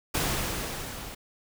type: noise with level ramp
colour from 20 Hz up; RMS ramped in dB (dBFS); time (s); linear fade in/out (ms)
pink; -26 to -41; 0.14-1.15; 10
effects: none